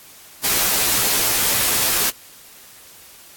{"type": "noise with comb filter", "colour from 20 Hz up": "white", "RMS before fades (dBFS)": -18, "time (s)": [0.43, 2.11], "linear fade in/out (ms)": 20, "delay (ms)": 13, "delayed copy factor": -0.7, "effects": ["white hiss -44 dBFS RMS until 3.36 s", "AAC 64 kbps"]}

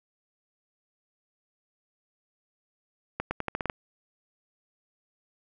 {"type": "accelerating click train", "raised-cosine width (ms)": 0.5, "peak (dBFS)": -14, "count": 8, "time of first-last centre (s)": [3.2, 3.698], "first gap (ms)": 110, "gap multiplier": 0.85, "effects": []}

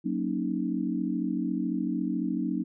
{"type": "chord", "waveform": "sine", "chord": "D# minor seventh", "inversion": "first", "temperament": "equal", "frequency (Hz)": [185, 233.1, 277.2, 311.1], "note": ["F#3", "A#3", "C#4", "D#4"], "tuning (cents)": [0, 0, 0, 0], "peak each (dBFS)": -32, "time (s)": [0.04, 2.64], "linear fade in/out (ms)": 20, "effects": []}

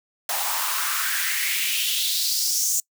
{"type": "noise with high-pass filter sweep", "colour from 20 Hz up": "white", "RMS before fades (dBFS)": -24, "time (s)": [0.29, 2.8], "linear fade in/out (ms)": 2, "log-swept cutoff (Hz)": [730, 7000], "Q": 3.6, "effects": ["noise-tail reverb RT60 0.1 s tail -24 dB re dry"]}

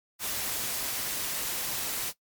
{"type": "noise", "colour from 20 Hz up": "white", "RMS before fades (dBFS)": -32, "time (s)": [0.19, 2.13], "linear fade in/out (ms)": 50, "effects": ["noise-tail reverb RT60 0.1 s tail -18 dB re dry", "MP3 96 kbps"]}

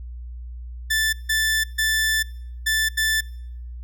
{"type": "tone bursts at uneven times", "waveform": "sawtooth", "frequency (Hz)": 1760, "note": "A6", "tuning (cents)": 0, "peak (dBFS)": -15, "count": 5, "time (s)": [[0.9, 1.13], [1.29, 1.64], [1.78, 2.23], [2.66, 2.89], [2.97, 3.21]], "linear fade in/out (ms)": 10, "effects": ["noise-tail reverb RT60 0.8 s tail -26 dB re dry", "added 60 Hz sine -32 dBFS peak until 3.83 s"]}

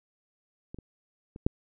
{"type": "clicks", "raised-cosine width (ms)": 3, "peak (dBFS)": [-27, -30, -29, -10], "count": 4, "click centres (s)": [0.745, 0.787, 1.361, 1.465], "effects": []}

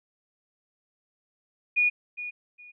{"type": "tone with echo", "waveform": "sine", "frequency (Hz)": 2451, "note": "D#7", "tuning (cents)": -27, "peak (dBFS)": -19, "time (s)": [1.76, 1.9], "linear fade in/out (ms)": 20, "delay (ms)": 410, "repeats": 2, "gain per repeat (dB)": -13, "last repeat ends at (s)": 2.72, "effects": []}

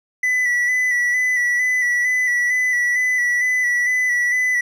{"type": "tone with vibrato", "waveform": "triangle", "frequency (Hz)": 1975.5, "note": "B6", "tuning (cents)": 0, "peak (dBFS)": -14, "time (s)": [0.23, 4.61], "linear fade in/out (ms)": 5, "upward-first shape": "square", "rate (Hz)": 2.2, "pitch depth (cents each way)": 24, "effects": []}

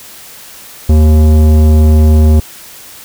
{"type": "tone with tanh clipping", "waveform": "sine", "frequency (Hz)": 77.2, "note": "D#2", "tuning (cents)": -13, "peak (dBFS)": -5, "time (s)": [0.89, 2.4], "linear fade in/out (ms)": 5, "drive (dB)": 15, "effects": ["white hiss -33 dBFS RMS until 3.04 s"]}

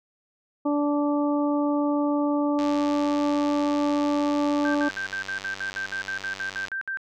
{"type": "harmonic tone", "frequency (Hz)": 291.2, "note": "D4", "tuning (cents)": -15, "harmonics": [1, 2, 3, 4], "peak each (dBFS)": [-22, -28, -32, -34], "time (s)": [0.65, 4.89], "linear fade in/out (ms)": 10}
{"type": "click train", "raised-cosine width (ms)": 0.2, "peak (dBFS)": -19, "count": 396, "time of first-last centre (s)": [2.59, 6.683], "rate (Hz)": 96.5}
{"type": "tone bursts", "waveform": "sine", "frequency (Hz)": 1568, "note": "G6", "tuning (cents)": 0, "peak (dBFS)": -27, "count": 15, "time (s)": [4.65, 6.972], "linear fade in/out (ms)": 0, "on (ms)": 96, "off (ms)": 63}
{"effects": []}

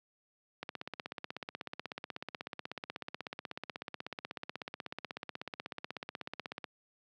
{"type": "click train", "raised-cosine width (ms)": 0.3, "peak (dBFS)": -23, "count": 99, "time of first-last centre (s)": [0.63, 6.642], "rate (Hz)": 16.3, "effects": ["high-pass 150 Hz 12 dB/octave"]}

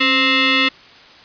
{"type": "tone with frequency modulation", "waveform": "sine", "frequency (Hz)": 270.3, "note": "C#4", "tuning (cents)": -44, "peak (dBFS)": -12, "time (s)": [0, 0.69], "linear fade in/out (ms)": 10, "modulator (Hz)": 788, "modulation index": 4.3, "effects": ["white hiss -43 dBFS RMS until 1.24 s", "resampled to 11025 Hz"]}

